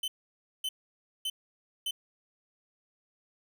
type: tone bursts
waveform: 45% pulse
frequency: 3049 Hz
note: G7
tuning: 49 cents flat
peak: -30 dBFS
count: 4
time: 0.03-1.91 s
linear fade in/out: 5 ms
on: 50 ms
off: 560 ms
effects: none